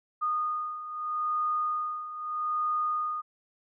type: beating tone pair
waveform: sine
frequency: 1229 / 1229.79 Hz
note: D#6 / D#6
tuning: -22 / -21 cents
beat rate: 0.79 Hz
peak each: -34 / -29 dBFS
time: 0.21-3.22 s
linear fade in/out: 20 ms
effects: none